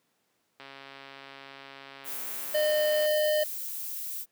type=click train; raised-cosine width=0.3 ms; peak=-29 dBFS; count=338; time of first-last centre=0.6-3.06 s; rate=137 Hz
type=noise; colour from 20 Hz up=violet; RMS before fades=-36 dBFS; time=2.04-4.26 s; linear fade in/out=50 ms
type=harmonic tone; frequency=609 Hz; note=D#5; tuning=37 cents flat; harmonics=1 / 3 / 5 / 7 / 8; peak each=-23 / -35 / -37 / -45 / -45 dBFS; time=2.54-3.44 s; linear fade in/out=10 ms
effects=pink hiss -73 dBFS RMS until 4.31 s + high-pass 200 Hz 12 dB/octave